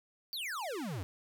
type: exponential sweep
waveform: square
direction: down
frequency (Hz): 4738 to 82.41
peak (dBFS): -37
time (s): 0.33-1.03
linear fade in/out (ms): 0
effects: none